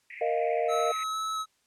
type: band-pass noise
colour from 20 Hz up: white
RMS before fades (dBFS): -44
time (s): 0.1-1.04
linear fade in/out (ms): 5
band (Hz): 1900 to 2500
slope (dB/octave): 96
type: chord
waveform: sine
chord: Bb suspended fourth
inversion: none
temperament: just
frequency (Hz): 466.2 / 621.6 / 699.2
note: Bb4 / Eb5 / F5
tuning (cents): 0 / -2 / +2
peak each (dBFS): -29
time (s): 0.21-0.92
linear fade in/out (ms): 5
type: tone with vibrato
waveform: square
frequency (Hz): 1293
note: E6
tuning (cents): -34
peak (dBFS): -30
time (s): 0.68-1.46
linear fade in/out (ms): 50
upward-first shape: square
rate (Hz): 2.2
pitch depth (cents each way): 9
effects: white hiss -70 dBFS RMS until 1.66 s + low-pass 9000 Hz 12 dB/octave